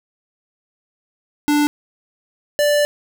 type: tone pair in turn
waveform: square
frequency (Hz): 294.3 / 586.9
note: D4 / D5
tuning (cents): +4 / -1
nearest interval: octave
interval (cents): 1195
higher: second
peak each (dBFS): -14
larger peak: neither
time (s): 1.48-1.67 / 2.59-2.85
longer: second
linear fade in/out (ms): 0
effects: 7-bit